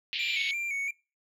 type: band-pass noise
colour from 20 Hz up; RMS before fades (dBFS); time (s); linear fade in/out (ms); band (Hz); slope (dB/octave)
pink; -33; 0.13-0.51; 0; 2300 to 4100; 48
type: tone with vibrato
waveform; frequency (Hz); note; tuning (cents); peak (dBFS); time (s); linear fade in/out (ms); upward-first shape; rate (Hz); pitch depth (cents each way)
triangle; 2296; D7; -40; -28; 0.19-0.91; 5; square; 2.9; 56
effects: noise-tail reverb RT60 0.3 s tail -24 dB re dry